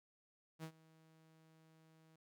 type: tone with ADSR envelope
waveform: sawtooth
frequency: 160 Hz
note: D#3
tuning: 49 cents sharp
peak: -40 dBFS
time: 0.59-2.16 s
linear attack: 46 ms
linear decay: 76 ms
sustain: -22 dB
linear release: 5 ms
effects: none